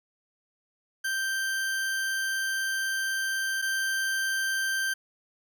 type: tone pair in turn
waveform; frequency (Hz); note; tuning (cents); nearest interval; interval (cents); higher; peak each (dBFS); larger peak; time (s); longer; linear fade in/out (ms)
40% pulse; 1568 / 1568; G6 / G6; 0 / 0; unison; 0; neither; -26 / -25; second; 1.04-3.62 / 3.62-4.94; first; 10
effects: none